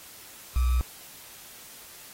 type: tone with sample-and-hold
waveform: sine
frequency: 61.74 Hz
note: B1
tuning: in tune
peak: -20 dBFS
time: 0.56-0.81 s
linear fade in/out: 0 ms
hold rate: 1225 Hz
effects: white hiss -47 dBFS RMS until 2.13 s + AAC 48 kbps